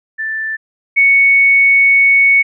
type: tone pair in turn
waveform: sine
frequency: 1766 / 2220 Hz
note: A6 / C#7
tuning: +6 / +2 cents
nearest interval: major third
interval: 396 cents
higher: second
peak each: -17 / -6 dBFS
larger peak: second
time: 0.18-0.57 / 0.96-2.43 s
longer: second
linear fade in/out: 20 ms
effects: none